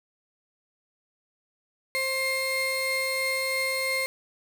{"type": "tone pair together", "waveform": "35% pulse", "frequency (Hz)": [529, 2119], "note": ["C5", "C7"], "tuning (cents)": [19, 21], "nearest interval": "2 octaves", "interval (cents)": 2402, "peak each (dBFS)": [-29, -25], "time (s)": [1.95, 4.06], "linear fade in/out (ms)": 0, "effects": []}